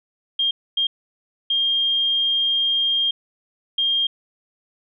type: tone bursts at uneven times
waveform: sine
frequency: 3214 Hz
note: G7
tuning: 43 cents sharp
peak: -17 dBFS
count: 4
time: 0.39-0.51 / 0.77-0.87 / 1.5-3.11 / 3.78-4.07 s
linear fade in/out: 5 ms
effects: none